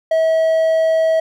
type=tone; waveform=triangle; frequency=645 Hz; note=E5; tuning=38 cents flat; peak=-10 dBFS; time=0.11-1.2 s; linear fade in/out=5 ms; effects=none